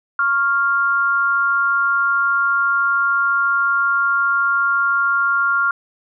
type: tone pair together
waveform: sine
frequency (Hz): 1108.7 / 1396.9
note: C#6 / F6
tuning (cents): 0 / 0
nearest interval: major third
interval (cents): 400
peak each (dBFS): -21 / -15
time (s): 0.19-5.71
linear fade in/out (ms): 2
effects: none